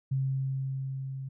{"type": "tone with level ramp", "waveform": "sine", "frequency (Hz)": 134, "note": "C3", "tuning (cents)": 42, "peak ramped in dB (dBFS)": [-25, -35], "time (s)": [0.11, 1.29], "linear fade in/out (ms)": 10, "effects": []}